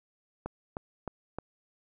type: click train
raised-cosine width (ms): 1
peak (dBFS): -21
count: 4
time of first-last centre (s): 0.46-1.386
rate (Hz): 3.24
effects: none